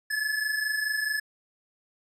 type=tone pair together; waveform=square; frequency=1700 / 1724.7 Hz; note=G#6 / A6; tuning=+40 / -35 cents; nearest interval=unison; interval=25 cents; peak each=-33 / -28 dBFS; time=0.1-1.2 s; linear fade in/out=10 ms; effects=resampled to 32000 Hz